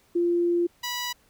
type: tone pair in turn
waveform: sine / 10% pulse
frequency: 346.1 / 978.9 Hz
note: F4 / B5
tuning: -16 / -16 cents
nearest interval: octave + tritone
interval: 1800 cents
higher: second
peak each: -20 dBFS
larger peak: neither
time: 0.15-0.67 / 0.83-1.13 s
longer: first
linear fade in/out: 10 ms
effects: pink hiss -62 dBFS RMS until 1.29 s